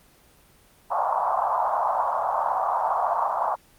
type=band-pass noise; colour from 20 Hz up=white; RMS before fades=-24 dBFS; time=0.9-3.56 s; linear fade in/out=20 ms; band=650 to 1100 Hz; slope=48 dB/octave; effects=pink hiss -56 dBFS RMS until 3.78 s + Opus 24 kbps